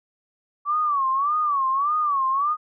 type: tone with vibrato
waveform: sine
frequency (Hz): 1140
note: C#6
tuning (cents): +48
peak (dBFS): -19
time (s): 0.65-2.57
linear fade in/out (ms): 50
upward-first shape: sine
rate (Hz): 1.7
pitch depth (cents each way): 140
effects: none